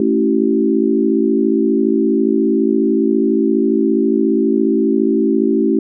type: chord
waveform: sine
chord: A dominant seventh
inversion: none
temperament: equal with one note detuned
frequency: 220 / 277.2 / 329.6 / 384.2 Hz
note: A3 / C#4 / E4 / G4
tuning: 0 / 0 / 0 / -35 cents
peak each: -17 dBFS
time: 0-5.79 s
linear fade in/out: 2 ms
effects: none